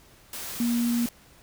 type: tone in noise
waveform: sine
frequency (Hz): 236.9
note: A#3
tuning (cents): +28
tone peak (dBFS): -22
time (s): 0.6-1.06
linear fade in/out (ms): 2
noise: white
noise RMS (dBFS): -36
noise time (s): 0.33-1.09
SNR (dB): +11
effects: pink hiss -55 dBFS RMS until 1.42 s